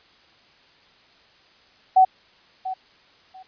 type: tone with echo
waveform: sine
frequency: 753 Hz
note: F#5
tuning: 30 cents sharp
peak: -10 dBFS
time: 1.96-2.05 s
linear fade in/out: 10 ms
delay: 690 ms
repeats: 2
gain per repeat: -15 dB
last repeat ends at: 3.43 s
effects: white hiss -55 dBFS RMS until 3.47 s + resampled to 11025 Hz